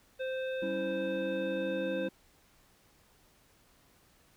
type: harmonic tone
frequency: 521 Hz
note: C5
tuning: 7 cents flat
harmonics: 1 / 3 / 5 / 7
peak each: -33 / -43 / -47 / -50 dBFS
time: 0.19-2.09 s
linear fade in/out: 20 ms
type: chord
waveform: triangle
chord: C# diminished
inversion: second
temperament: equal with one note detuned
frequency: 193.86 / 277.2 / 329.6 Hz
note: G3 / C#4 / E4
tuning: -19 / 0 / 0 cents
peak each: -37 / -39 / -36 dBFS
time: 0.62-2.09 s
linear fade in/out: 5 ms
effects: pink hiss -65 dBFS RMS until 4.36 s